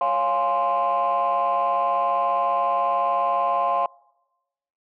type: chord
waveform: sine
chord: Db major seventh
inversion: none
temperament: equal with one note detuned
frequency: 554.4 / 698.5 / 828.2 / 1046.5 Hz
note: Db5 / F5 / Ab5 / C6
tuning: 0 / 0 / -5 / 0 cents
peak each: -27 / -22 / -26 / -21 dBFS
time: 0.01-3.86 s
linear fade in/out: 2 ms
effects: noise-tail reverb RT60 1.0 s tail -25 dB re dry + tanh soft clip ceiling -14 dBFS